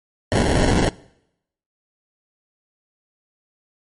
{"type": "noise with sample-and-hold", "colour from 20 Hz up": "pink", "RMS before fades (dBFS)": -17, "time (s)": [0.32, 0.89], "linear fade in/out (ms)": 0, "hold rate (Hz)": 1225, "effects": ["noise-tail reverb RT60 0.8 s tail -22 dB re dry", "MP3 48 kbps"]}